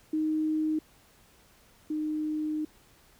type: tone pair in turn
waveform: sine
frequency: 311.1 / 307 Hz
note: D#4 / D#4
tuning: 0 / -23 cents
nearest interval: unison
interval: 23 cents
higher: first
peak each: -25 / -28 dBFS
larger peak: first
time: 0.13-0.79 / 1.9-2.65 s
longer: second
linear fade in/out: 5 ms
effects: pink hiss -60 dBFS RMS until 3.19 s